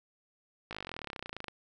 slowing click train, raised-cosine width 0.3 ms, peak -23 dBFS, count 29, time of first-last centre 0.71-1.483 s, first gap 18 ms, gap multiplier 1.03, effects none

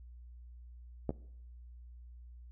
clicks, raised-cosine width 2 ms, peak -19 / -27 dBFS, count 2, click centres 1.093 / 1.106 s, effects noise-tail reverb RT60 0.7 s tail -21 dB re dry + added 60 Hz sine -49 dBFS peak until 2.51 s

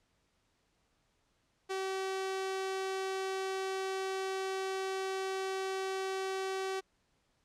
sawtooth tone, 382.4 Hz, G4, 43 cents flat, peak -30 dBFS, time 1.69-6.81 s, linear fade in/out 20 ms, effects pink hiss -75 dBFS RMS until 7.44 s + low-pass 8000 Hz 12 dB/octave

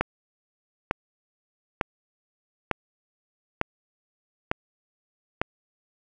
click train, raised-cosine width 0.5 ms, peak -7 dBFS, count 7, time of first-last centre 0.01-5.415 s, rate 1.11 Hz, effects none

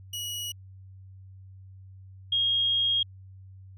sawtooth / sine tone pair in turn, 2913 / 3258 Hz, F#7 / G#7, -28 / -34 cents, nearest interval major second, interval 194 cents, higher second, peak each -29 / -22 dBFS, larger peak second, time 0.13-0.52 / 2.32-3.03 s, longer second, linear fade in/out 5 ms, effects added 95 Hz sine -45 dBFS peak until 3.77 s

